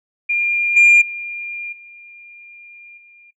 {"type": "tone with level steps", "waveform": "sine", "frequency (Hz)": 2403, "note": "D7", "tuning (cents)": 39, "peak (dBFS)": [-15, -5, -25, -38, -44], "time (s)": [0.29, 3.31], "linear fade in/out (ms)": 10, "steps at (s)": [0.76, 1.01, 1.72, 2.97], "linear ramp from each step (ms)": 10, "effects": ["noise-tail reverb RT60 0.1 s tail -18 dB re dry", "tanh soft clip ceiling -4 dBFS"]}